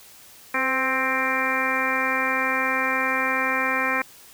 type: harmonic tone with a mistuned harmonic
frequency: 263 Hz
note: C4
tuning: 9 cents sharp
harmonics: 1 / 2 / 3 / 4 / 5 / 6 / 7 / 8 / 9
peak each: -32 / -31 / -33 / -28 / -30 / -30 / -27 / -32 / -27 dBFS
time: 0.54-4.02 s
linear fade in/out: 5 ms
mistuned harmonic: 2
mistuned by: -32 cents
effects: white hiss -48 dBFS RMS until 4.33 s